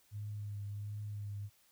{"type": "tone with vibrato", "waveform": "sine", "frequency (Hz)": 103.2, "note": "G#2", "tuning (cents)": -10, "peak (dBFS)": -39, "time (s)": [0.11, 1.5], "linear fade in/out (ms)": 50, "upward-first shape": "triangle", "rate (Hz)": 1.4, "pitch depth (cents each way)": 30, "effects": ["white hiss -69 dBFS RMS until 1.71 s"]}